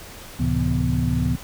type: tone cluster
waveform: sine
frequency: 71.4 / 111.7 / 133.4 / 166.7 / 246.9 Hz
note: D2 / A2 / C3 / E3 / B3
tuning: -48 / +27 / +34 / +20 / 0 cents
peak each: -25 dBFS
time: 0.39-1.36 s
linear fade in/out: 10 ms
effects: pink hiss -40 dBFS RMS until 1.43 s